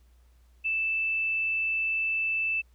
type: tone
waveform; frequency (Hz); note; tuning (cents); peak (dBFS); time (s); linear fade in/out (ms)
sine; 2641; E7; +3; -25; 0.64-2.62; 20
effects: added 60 Hz sine -56 dBFS peak until 2.74 s + pink hiss -70 dBFS RMS until 2.74 s